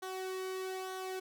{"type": "tone with flanger", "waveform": "sawtooth", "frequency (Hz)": 375.6, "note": "F#4", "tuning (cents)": 26, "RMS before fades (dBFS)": -40, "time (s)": [0.02, 1.2], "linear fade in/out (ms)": 10, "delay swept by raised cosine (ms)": [0.4, 1.5], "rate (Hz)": 1.1, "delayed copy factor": -0.55, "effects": []}